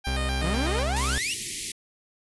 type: tone with vibrato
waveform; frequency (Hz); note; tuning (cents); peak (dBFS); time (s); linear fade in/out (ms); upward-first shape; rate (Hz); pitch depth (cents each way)
10% pulse; 698.5; F5; 0; -22; 0.04-0.84; 20; square; 4; 220
type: tone with pitch glide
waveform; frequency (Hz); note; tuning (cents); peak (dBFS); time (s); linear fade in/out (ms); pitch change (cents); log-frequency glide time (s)
40% pulse; 65.41 to 66.59; C2 to C2; 0 to +31; -25; 0.07-1.18; 0; +31; 0.32-0.67
type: exponential sweep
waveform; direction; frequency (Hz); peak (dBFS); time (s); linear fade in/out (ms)
sawtooth; up; 146.7 to 3011; -24; 0.42-1.34; 5
type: band-stop noise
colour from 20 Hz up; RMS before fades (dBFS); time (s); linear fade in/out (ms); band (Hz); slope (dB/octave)
white; -31; 0.96-1.72; 5; 420 to 1900; 96
effects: resampled to 24000 Hz